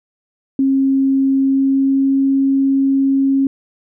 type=tone with pitch glide; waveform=sine; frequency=270 to 271.7 Hz; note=C#4 to C#4; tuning=-45 to -35 cents; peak=-11 dBFS; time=0.59-3.47 s; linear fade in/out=2 ms; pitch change=+10 cents; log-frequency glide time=1.41-2.21 s; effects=none